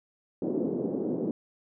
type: band-pass noise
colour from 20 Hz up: pink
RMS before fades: -30 dBFS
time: 0.42-1.31 s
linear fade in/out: 2 ms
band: 220 to 440 Hz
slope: 24 dB/octave
effects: none